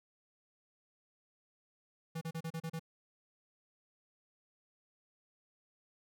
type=tone bursts; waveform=square; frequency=163 Hz; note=E3; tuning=19 cents flat; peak=-38 dBFS; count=7; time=2.15-2.795 s; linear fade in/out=10 ms; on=63 ms; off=34 ms; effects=none